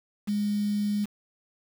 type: tone with quantisation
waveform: sine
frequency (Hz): 206.4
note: G#3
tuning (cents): -10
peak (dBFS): -24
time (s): 0.27-1.06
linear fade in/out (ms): 20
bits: 7
effects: none